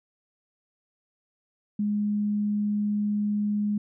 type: tone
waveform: sine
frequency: 207.7 Hz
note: G#3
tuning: in tune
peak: -23 dBFS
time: 1.79-3.78 s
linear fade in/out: 5 ms
effects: none